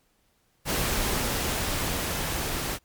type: noise with level ramp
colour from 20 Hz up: pink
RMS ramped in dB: -26 to -30 dBFS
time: 0.65-2.79 s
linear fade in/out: 50 ms
effects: pink hiss -68 dBFS RMS until 2.84 s + MP3 96 kbps